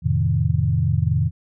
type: chord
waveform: sine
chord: F dominant seventh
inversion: none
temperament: equal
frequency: 87.31 / 110 / 130.81 / 155.56 Hz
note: F2 / A2 / C3 / Eb3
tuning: 0 / 0 / 0 / 0 cents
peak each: -22 dBFS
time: 0.02-1.31 s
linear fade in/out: 50 ms
effects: none